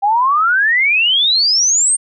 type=exponential sweep; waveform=sine; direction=up; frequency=784 to 8870 Hz; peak=-10 dBFS; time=0.02-1.97 s; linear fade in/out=20 ms; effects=none